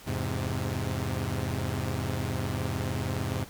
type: chord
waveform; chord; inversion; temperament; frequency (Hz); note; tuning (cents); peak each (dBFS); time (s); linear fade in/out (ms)
sawtooth; E augmented; none; equal with one note detuned; 84.19 / 103.83 / 130.81; E2 / G#2 / B#2; +37 / 0 / 0; -30 / -29 / -29; 0.06-3.45; 20
effects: pink hiss -49 dBFS RMS until 3.49 s